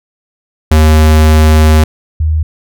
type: tone pair in turn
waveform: square / sine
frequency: 77.78 / 78.14 Hz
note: D#2 / D#2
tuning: 0 / +8 cents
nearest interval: unison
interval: 8 cents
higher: second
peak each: -4 / -8 dBFS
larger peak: first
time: 0.71-1.84 / 2.2-2.43 s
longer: first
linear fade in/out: 5 ms
effects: none